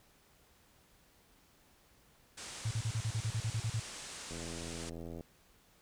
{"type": "low-pass noise", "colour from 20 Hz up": "white", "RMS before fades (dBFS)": -47, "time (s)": [2.37, 4.9], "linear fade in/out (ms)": 10, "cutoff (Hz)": 9100, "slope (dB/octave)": 48}
{"type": "tone bursts", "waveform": "sine", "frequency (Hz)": 111.1, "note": "A2", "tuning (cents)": 17, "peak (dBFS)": -31, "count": 12, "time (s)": [2.65, 3.799], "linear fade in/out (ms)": 5, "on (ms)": 60, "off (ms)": 39}
{"type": "click train", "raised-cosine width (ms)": 2, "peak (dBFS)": -32, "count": 76, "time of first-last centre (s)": [4.31, 5.208], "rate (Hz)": 83.5}
{"effects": ["pink hiss -66 dBFS RMS until 5.81 s"]}